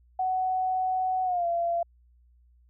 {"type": "tone with pitch glide", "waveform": "sine", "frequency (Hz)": [746, 684.1], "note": ["F#5", "F5"], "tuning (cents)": [14, -36], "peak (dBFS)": -24, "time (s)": [0.19, 1.83], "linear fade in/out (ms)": 5, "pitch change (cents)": -150, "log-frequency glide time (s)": [1.24, 1.46], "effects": ["added 60 Hz sine -57 dBFS peak until 2.69 s"]}